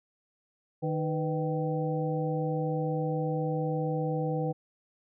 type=harmonic tone with a mistuned harmonic; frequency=154.7 Hz; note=D#3; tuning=10 cents flat; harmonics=1 / 2 / 3 / 4 / 5; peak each=-30 / -36 / -32 / -45 / -37 dBFS; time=0.82-4.53 s; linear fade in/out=20 ms; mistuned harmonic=3; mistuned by=+110 cents; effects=none